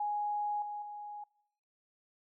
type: tone with level steps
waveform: sine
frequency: 830.6 Hz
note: G#5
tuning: in tune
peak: -31 / -37 / -41 dBFS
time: 0-1.24 s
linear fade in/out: 5 ms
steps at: 0.62 / 0.82 s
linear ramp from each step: 2 ms
effects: noise-tail reverb RT60 0.9 s tail -26 dB re dry